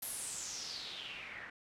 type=noise with low-pass filter sweep; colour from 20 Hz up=white; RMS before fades=-44 dBFS; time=0.02-1.5 s; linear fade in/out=5 ms; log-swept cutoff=12000 to 1700 Hz; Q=4.8; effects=none